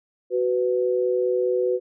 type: tone pair together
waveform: sine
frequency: 372.8 / 497.5 Hz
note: F#4 / B4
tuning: +13 / +13 cents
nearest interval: perfect fourth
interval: 500 cents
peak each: -22 dBFS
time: 0.3-1.8 s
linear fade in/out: 50 ms
effects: none